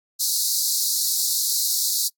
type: high-pass noise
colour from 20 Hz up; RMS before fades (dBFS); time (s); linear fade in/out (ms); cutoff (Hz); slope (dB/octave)
pink; -22; 0.19-2.09; 20; 4000; 96
effects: noise-tail reverb RT60 0.1 s tail -24 dB re dry + AAC 64 kbps